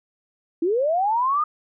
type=linear sweep; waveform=sine; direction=up; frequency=314.6 to 1244.5 Hz; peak=-18 dBFS; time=0.62-1.44 s; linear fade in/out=5 ms; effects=none